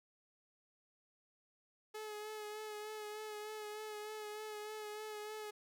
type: tone with vibrato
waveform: sawtooth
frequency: 425.8 Hz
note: G#4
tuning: 43 cents sharp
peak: -40 dBFS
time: 1.94-5.51 s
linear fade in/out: 10 ms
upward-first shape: sine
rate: 3.3 Hz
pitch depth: 26 cents each way
effects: 13-bit